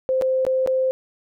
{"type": "tone with dropouts", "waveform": "sine", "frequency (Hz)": 521, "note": "C5", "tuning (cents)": -7, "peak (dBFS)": -17, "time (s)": [0.09, 0.91], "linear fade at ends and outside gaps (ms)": 0, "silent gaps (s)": [[0.213, 0.221], [0.451, 0.466], [0.662, 0.674]], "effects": []}